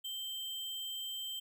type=tone with sample-and-hold; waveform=sine; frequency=3131 Hz; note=G7; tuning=3 cents flat; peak=-38 dBFS; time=0.04-1.4 s; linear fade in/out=10 ms; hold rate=11025 Hz; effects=none